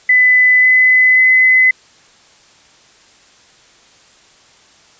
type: tone with pitch steps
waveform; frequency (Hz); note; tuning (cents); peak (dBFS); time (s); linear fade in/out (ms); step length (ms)
sine; 2004 / 2016 / 2027; B6 / B6 / B6; +25 / +35 / +45; -6; 0.09-1.71; 5; 540
effects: white hiss -47 dBFS RMS until 4.99 s + resampled to 16000 Hz